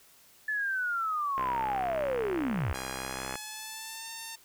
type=linear sweep; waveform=sine; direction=down; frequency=1742 to 63.9 Hz; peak=-28 dBFS; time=0.48-2.73 s; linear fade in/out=5 ms
type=click train; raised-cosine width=0.5 ms; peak=-20 dBFS; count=130; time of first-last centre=1.38-3.355 s; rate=65.3 Hz
type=tone with pitch glide; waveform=5% pulse; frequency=820 to 904.6 Hz; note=G#5 to A5; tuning=-22 to +48 cents; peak=-27 dBFS; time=2.74-4.36 s; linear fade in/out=10 ms; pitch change=+170 cents; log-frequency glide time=2.93-4.1 s
effects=white hiss -59 dBFS RMS until 4.44 s